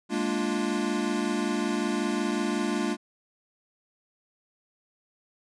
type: chord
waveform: square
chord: Bb dominant seventh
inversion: third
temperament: equal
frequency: 207.7 / 233.1 / 293.7 / 349.2 Hz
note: Ab3 / Bb3 / D4 / F4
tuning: 0 / 0 / 0 / 0 cents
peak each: -32 dBFS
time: 0.09-2.97 s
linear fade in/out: 50 ms
effects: resampled to 22050 Hz